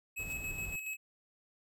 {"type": "tone with tremolo", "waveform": "square", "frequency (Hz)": 2570, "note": "E7", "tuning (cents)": -45, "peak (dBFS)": -37, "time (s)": [0.16, 0.97], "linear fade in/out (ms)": 20, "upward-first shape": "square", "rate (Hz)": 7.1, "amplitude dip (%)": 45}
{"type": "noise", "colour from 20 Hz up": "brown", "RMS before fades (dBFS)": -45, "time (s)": [0.19, 0.76], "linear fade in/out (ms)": 5}
{"type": "noise with exponential growth", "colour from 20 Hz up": "white", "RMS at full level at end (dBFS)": -49, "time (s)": [0.2, 0.33], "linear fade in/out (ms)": 5, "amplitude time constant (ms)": 28}
{"effects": []}